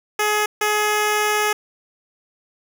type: tone bursts at uneven times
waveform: 10% pulse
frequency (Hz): 421.6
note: G#4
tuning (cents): +26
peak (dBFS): -9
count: 2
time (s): 0.19-0.46 / 0.61-1.53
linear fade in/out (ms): 5
effects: none